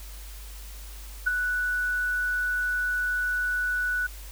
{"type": "tone with ADSR envelope", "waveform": "sine", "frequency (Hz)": 1480, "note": "F#6", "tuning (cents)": 0, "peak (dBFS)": -18, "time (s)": [1.26, 4.07], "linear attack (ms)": 14, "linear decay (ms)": 16, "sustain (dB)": -6, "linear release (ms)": 9, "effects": ["added 50 Hz sine -39 dBFS peak until 4.31 s", "white hiss -47 dBFS RMS until 4.31 s"]}